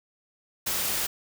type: noise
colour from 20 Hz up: white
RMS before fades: -28 dBFS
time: 0.66-1.07 s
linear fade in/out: 10 ms
effects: none